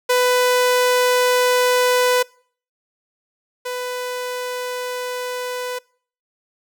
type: tone pair in turn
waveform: sawtooth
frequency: 497.8 / 497.8 Hz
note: B4 / B4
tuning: +14 / +14 cents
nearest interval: unison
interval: 0 cents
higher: neither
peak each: -10 / -20 dBFS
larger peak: first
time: 0.09-2.23 / 3.65-5.79 s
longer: neither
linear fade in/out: 10 ms
effects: noise-tail reverb RT60 0.5 s tail -25 dB re dry